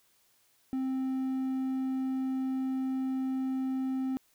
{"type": "tone", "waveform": "triangle", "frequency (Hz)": 262.6, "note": "C4", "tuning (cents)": 6, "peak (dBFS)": -27, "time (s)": [0.73, 4.17], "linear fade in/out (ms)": 0, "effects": ["white hiss -68 dBFS RMS until 4.34 s"]}